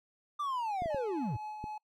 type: linear sweep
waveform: triangle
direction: down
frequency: 1200 to 90.4 Hz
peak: -30 dBFS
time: 0.39-1.37 s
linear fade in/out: 10 ms
type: clicks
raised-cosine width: 3 ms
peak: -28 dBFS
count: 4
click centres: 0.821 / 0.859 / 0.946 / 1.641 s
type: tone with tremolo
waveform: triangle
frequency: 852 Hz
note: G#5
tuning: 44 cents sharp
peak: -36 dBFS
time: 0.9-1.78 s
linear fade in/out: 5 ms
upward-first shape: sine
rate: 4 Hz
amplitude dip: 35%
effects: noise-tail reverb RT60 0.1 s tail -26 dB re dry